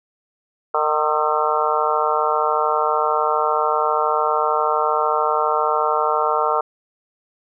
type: harmonic tone with a mistuned harmonic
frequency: 152.9 Hz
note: D#3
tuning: 30 cents flat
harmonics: 3 / 4 / 5 / 6 / 7 / 8 / 9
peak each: -24 / -24 / -24 / -24 / -24 / -24 / -24 dBFS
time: 0.74-6.61 s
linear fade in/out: 5 ms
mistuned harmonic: 9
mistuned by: -53 cents
effects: none